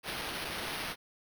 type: noise with sample-and-hold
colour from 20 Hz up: white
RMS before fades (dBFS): -38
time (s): 0.03-0.96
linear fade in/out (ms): 50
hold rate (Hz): 7350
effects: none